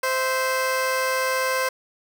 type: tone pair together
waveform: 15% pulse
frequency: 520 / 655.2 Hz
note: C5 / E5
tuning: -11 / -11 cents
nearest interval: major third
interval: 400 cents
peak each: -15 / -27 dBFS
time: 0.03-1.69 s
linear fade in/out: 5 ms
effects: none